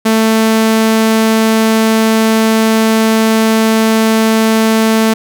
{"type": "tone", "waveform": "sawtooth", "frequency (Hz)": 221.7, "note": "A3", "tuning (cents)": 13, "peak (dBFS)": -4, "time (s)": [0.05, 5.14], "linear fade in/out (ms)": 10, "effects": []}